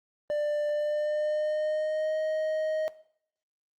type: tone with pitch glide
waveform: triangle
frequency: 593 to 625 Hz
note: D5 to D#5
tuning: +17 to +8 cents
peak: -24 dBFS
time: 0.3-2.88 s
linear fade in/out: 0 ms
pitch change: +91 cents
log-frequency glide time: 0.68-2.17 s
effects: noise-tail reverb RT60 0.6 s tail -18 dB re dry + Opus 24 kbps